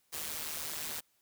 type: noise with amplitude modulation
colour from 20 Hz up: white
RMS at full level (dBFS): -36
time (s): 0.12-1.01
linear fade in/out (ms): 20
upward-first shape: sine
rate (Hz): 153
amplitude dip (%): 70
effects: white hiss -73 dBFS RMS until 1.21 s